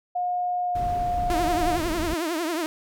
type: tone with pitch glide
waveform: sine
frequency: 717 to 710.4 Hz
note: F5 to F5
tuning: +45 to +29 cents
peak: -23 dBFS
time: 0.15-1.78 s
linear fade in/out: 10 ms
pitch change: -16 cents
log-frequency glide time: 0.64-0.8 s
type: noise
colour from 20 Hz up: brown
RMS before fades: -31 dBFS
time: 0.75-2.14 s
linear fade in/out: 5 ms
type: tone with vibrato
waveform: sawtooth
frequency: 329.6 Hz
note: E4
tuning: in tune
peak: -21 dBFS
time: 1.3-2.66 s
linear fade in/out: 0 ms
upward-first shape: triangle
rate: 11 Hz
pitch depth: 160 cents each way
effects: none